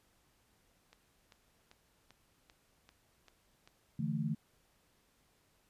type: click train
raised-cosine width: 0.2 ms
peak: -39 dBFS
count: 8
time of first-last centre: 0.93-3.675 s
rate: 2.55 Hz
type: chord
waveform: sine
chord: D suspended second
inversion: none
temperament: just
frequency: 146.83 / 165.19 / 220.2 Hz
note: D3 / E3 / A3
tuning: 0 / +4 / +2 cents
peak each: -37 dBFS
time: 3.99-4.35 s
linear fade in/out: 5 ms
effects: pink hiss -72 dBFS RMS until 5.69 s + resampled to 32000 Hz